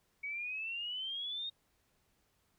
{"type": "exponential sweep", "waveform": "sine", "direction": "up", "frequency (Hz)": [2241, 3729], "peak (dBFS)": -37, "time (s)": [0.23, 1.5], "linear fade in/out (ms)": 10, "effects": ["pink hiss -75 dBFS RMS until 2.58 s"]}